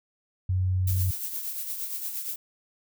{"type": "tone", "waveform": "sine", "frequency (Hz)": 92.5, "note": "F#2", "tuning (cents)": 0, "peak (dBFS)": -22, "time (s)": [0.49, 1.11], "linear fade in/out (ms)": 5}
{"type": "noise with tremolo", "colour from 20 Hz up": "violet", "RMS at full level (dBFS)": -31, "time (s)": [0.87, 2.36], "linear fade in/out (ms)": 5, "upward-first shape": "triangle", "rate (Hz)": 8.6, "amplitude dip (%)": 55}
{"effects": []}